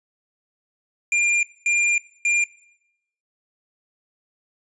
square tone bursts at uneven times, 2397 Hz, D7, 35 cents sharp, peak -18 dBFS, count 3, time 1.12-1.43 / 1.66-1.98 / 2.25-2.44 s, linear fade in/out 2 ms, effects noise-tail reverb RT60 0.8 s tail -18 dB re dry + resampled to 22050 Hz

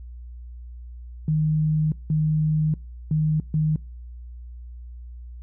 sine tone bursts at uneven times, 154.9 Hz, D#3, 7 cents flat, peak -18 dBFS, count 4, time 1.28-1.92 / 2.1-2.74 / 3.11-3.4 / 3.54-3.76 s, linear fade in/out 2 ms, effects noise-tail reverb RT60 0.4 s tail -25 dB re dry + added 60 Hz sine -36 dBFS peak until 5.42 s

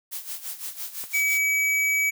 blue noise with tremolo, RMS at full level -32 dBFS, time 0.11-1.39 s, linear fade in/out 20 ms, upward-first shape sine, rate 5.9 Hz, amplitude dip 75%
click, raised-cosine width 0.5 ms, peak -27 dBFS, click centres 1.039 s
square tone, 2280 Hz, C#7, 48 cents sharp, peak -21 dBFS, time 1.13-2.11 s, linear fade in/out 20 ms
effects none

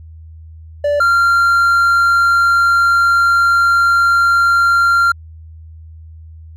triangle tone pair in turn, 582 / 1384.2 Hz, D5 / F6, -16 / -16 cents, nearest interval octave + minor third, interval 1500 cents, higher second, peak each -10 / -7 dBFS, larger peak second, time 0.84-1 / 1-5.12 s, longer second, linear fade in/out 5 ms, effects added 80 Hz sine -33 dBFS peak until 6.56 s

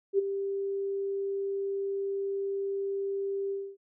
sine tone with ADSR envelope, 394.4 Hz, G4, 11 cents sharp, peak -19 dBFS, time 0.13-3.77 s, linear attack 56 ms, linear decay 16 ms, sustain -10 dB, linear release 260 ms, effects none

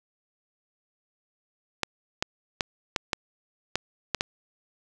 clicks, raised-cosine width 0.2 ms, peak -7 dBFS, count 8, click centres 1.833 / 2.225 / 2.608 / 2.962 / 3.132 / 3.756 / 4.147 / 4.209 s, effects none

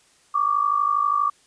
sine tone pair together, 1137.6 / 1190 Hz, C#6 / D6, +45 / +22 cents, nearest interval minor second, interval 77 cents, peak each -21 dBFS, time 0.34-1.3 s, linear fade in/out 10 ms, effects white hiss -58 dBFS RMS until 1.46 s + resampled to 22050 Hz

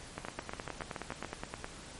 two click trains, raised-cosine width 0.5 ms, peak -22 / -22 dBFS, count 8 / 15, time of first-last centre 0.25-1.247 / 0.18-1.644 s, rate 7.02 / 9.56 Hz, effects pink hiss -49 dBFS RMS until 1.99 s + MP3 48 kbps

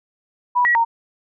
sine tone with pitch steps, 981 / 1921 / 923 Hz, B5 / B6 / A#5, -12 / -48 / -17 cents, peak -13 dBFS, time 0.55-0.85 s, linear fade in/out 20 ms, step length 100 ms, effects none

